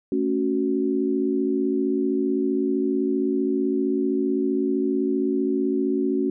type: chord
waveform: sine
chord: F# minor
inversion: first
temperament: just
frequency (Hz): 222 / 277.5 / 370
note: A3 / C#4 / F#4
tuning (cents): +16 / +2 / 0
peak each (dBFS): -27 / -23 / -24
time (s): 0.12-6.3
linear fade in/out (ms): 2
effects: none